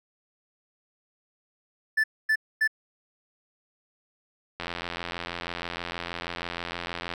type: tone bursts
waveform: triangle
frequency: 1753 Hz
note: A6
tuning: 7 cents flat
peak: -18 dBFS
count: 3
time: 1.97-2.677 s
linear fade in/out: 10 ms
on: 69 ms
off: 250 ms
type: click train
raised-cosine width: 0.3 ms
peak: -16 dBFS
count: 220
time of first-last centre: 4.6-7.138 s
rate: 86.3 Hz
effects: none